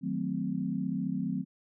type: chord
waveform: sine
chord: D# diminished seventh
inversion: none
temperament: equal with one note detuned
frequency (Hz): 155.56 / 185 / 220 / 258.6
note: D#3 / F#3 / A3 / C4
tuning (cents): 0 / 0 / 0 / -20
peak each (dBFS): -38 / -33 / -36 / -34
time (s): 0.01-1.45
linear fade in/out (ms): 50
effects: none